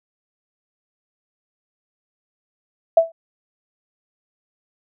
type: tone with exponential decay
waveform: sine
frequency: 659.3 Hz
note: E5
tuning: in tune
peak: -5 dBFS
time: 2.97-3.12 s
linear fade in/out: 5 ms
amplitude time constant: 31 ms
effects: none